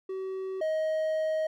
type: tone pair in turn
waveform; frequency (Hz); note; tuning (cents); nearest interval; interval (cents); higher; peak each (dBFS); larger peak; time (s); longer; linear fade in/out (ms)
triangle; 380.1 / 629.1; F#4 / D#5; +47 / +19; major sixth; 872; second; -30 / -24; second; 0.09-0.61 / 0.61-1.47; second; 5
effects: none